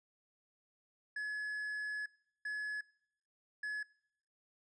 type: tone bursts at uneven times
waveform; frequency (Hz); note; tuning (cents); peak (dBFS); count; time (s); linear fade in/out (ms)
triangle; 1700; G#6; +40; -35; 3; 1.16-2.06 / 2.45-2.81 / 3.63-3.83; 5
effects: noise-tail reverb RT60 0.7 s tail -23 dB re dry + resampled to 22050 Hz